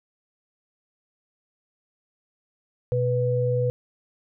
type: tone pair together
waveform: sine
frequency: 123.74 / 493.9 Hz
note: B2 / B4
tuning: +4 / 0 cents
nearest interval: 2 octaves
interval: 2396 cents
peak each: -23 dBFS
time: 2.92-3.7 s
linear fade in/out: 0 ms
effects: none